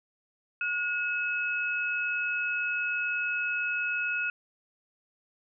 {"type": "tone pair together", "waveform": "sine", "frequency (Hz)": [1444, 2573], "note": ["F#6", "E7"], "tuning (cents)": [-43, -43], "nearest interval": "minor seventh", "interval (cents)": 1000, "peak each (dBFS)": [-30, -30], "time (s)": [0.61, 4.3], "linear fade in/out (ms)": 2, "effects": []}